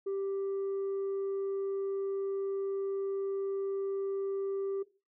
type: tone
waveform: sine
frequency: 392 Hz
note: G4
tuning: in tune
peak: -29 dBFS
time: 0.06-4.83 s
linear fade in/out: 10 ms
effects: noise-tail reverb RT60 0.3 s tail -18 dB re dry + tanh soft clip ceiling -30 dBFS